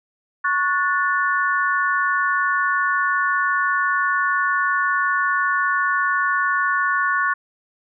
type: chord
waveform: sine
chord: F# minor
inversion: second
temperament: equal with one note detuned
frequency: 1108.7 / 1463 / 1760 Hz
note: C#6 / F#6 / A6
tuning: 0 / -20 / 0 cents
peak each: -21 / -21 / -23 dBFS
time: 0.44-7.34 s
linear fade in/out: 10 ms
effects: none